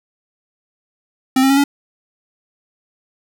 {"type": "tone with pitch steps", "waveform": "square", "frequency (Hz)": [261.6, 268.3, 275.2, 282.3], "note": ["C4", "C4", "C#4", "C#4"], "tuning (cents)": [0, 44, -12, 32], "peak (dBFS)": -11, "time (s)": [1.36, 1.64], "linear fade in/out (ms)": 5, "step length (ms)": 70, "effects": []}